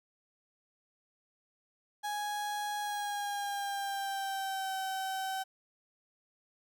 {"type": "tone with pitch glide", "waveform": "35% pulse", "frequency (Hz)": [830.6, 766.1], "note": ["G#5", "G5"], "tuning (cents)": [0, -40], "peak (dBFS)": -32, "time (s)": [2.03, 5.44], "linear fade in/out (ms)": 20, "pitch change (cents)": -140, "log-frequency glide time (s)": [2.8, 4.75], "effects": []}